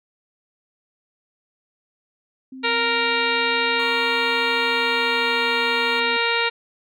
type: tone with pitch glide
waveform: sine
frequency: 261.6 to 253.4 Hz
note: C4 to B3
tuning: 0 to +45 cents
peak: -34 dBFS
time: 2.52-6.17 s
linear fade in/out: 5 ms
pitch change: -55 cents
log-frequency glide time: 4.53-5.47 s
type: harmonic tone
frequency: 466.2 Hz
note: A#4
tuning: in tune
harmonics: 1 / 2 / 3 / 4 / 5 / 6 / 7 / 8 / 9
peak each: -26 / -26 / -26 / -27 / -25 / -27 / -35 / -29 / -32 dBFS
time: 2.63-6.5 s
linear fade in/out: 20 ms
type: tone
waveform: 40% pulse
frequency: 1123 Hz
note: C#6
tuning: 22 cents sharp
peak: -35 dBFS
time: 3.79-6 s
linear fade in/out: 5 ms
effects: none